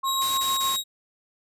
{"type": "tone with tremolo", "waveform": "sine", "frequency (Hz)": 1075, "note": "C6", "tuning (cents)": 47, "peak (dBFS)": -23, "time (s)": [0.03, 0.76], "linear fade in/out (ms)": 10, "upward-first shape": "triangle", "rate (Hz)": 6.7, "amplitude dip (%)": 50}
{"type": "tone with pitch glide", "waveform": "sawtooth", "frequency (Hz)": [3830, 3801], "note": ["A#7", "A#7"], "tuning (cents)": [46, 33], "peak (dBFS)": -22, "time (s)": [0.04, 0.84], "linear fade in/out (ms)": 50, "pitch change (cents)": -13, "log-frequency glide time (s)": [0.17, 0.7]}
{"type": "noise bursts", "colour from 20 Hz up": "white", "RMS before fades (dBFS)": -33, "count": 3, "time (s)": [0.21, 0.77], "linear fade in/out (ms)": 10, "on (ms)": 170, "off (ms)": 25}
{"effects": ["resampled to 32000 Hz"]}